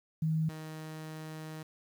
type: tone pair in turn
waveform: sine / sawtooth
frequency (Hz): 158.6 / 156.87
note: D#3 / D#3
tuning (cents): +33 / +14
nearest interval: unison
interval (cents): 19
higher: first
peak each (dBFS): -27 / -37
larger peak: first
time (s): 0.22-0.49 / 0.49-1.63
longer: second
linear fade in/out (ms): 5
effects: 10-bit